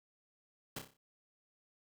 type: noise with echo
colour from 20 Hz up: pink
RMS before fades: -41 dBFS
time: 0.76-0.79 s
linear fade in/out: 5 ms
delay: 30 ms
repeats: 6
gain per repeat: -6 dB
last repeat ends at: 0.97 s
effects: high-pass 80 Hz 12 dB/octave